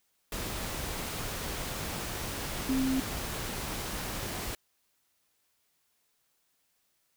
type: tone in noise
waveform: sine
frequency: 263.2 Hz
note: C4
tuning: 10 cents sharp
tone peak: -26 dBFS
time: 2.69-3 s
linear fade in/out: 2 ms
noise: pink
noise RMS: -36 dBFS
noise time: 0.32-4.55 s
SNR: +7 dB
effects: white hiss -74 dBFS RMS until 7.16 s